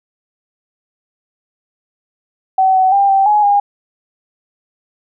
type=tone with pitch steps; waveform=sine; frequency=760 / 753 / 796 / 779 / 839 / 812 Hz; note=F#5 / F#5 / G5 / G5 / G#5 / G#5; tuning=+46 / +30 / +26 / -11 / +17 / -39 cents; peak=-8 dBFS; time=2.58-3.6 s; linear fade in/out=5 ms; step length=170 ms; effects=none